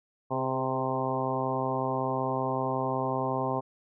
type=harmonic tone with a mistuned harmonic; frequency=130.81 Hz; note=C3; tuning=in tune; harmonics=1 / 2 / 3 / 4 / 5 / 6 / 7 / 8; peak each=-35 / -35 / -35 / -35 / -35 / -35 / -35 / -35 dBFS; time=0.3-3.61 s; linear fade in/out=20 ms; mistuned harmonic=3; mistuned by=+23 cents; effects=none